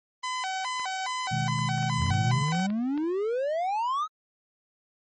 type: tone with vibrato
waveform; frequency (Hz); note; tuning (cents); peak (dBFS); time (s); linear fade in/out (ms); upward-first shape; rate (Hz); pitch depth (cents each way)
sawtooth; 876; A5; -8; -25; 0.23-2.67; 10; square; 2.4; 250
type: clicks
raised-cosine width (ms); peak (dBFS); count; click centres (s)
0.3; -26; 12; 0.797 / 1.589 / 1.781 / 1.828 / 2.02 / 2.066 / 2.139 / 2.485 / 2.549 / 2.596 / 2.703 / 2.977
type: chord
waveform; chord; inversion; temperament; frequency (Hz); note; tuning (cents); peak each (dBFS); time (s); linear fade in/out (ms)
sine; G# minor; first; equal; 123.47 / 155.56 / 207.7; B2 / D#3 / G#3; 0 / 0 / 0; -29 / -30 / -35; 1.31-2.43; 10
type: exponential sweep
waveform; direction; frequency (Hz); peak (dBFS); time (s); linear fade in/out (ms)
triangle; up; 77.78 to 1304; -23; 1.97-4.08; 50
effects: MP3 32 kbps